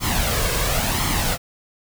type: noise with flanger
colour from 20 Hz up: pink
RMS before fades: -21 dBFS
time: 0-1.38 s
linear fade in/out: 50 ms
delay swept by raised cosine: 0.94 to 1.9 ms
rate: 0.95 Hz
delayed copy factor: +0.55
effects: none